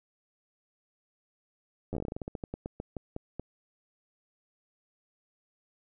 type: slowing click train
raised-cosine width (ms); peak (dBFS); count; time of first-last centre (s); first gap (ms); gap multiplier
2; -22; 21; 1.93-3.396; 10; 1.18
effects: none